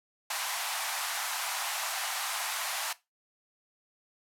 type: band-pass noise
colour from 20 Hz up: pink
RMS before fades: -34 dBFS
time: 0.3-2.93 s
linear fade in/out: 5 ms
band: 700 to 14000 Hz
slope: 48 dB/octave
effects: noise-tail reverb RT60 0.2 s tail -17 dB re dry